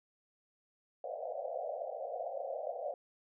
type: band-pass noise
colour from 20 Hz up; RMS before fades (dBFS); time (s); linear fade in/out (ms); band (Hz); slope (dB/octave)
white; -40; 1.04-2.94; 2; 500 to 730; 96
effects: none